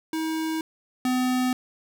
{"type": "tone pair in turn", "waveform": "square", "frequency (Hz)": [319.1, 253.3], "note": ["D#4", "B3"], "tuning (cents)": [44, 44], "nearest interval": "major third", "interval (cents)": 400, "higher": "first", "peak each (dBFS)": [-26, -22], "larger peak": "second", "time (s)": [[0.13, 0.61], [1.05, 1.53]], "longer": "neither", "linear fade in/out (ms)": 2, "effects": []}